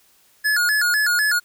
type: tone with vibrato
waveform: square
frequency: 1568 Hz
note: G6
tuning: in tune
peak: -17 dBFS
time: 0.44-1.4 s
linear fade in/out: 20 ms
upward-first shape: square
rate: 4 Hz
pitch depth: 150 cents each way
effects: white hiss -57 dBFS RMS until 1.44 s